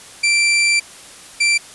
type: tone bursts at uneven times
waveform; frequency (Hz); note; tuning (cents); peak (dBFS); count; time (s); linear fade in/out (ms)
sawtooth; 2349; D7; 0; -9; 2; 0.23-0.8 / 1.4-1.58; 10
effects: white hiss -39 dBFS RMS until 1.74 s + resampled to 24000 Hz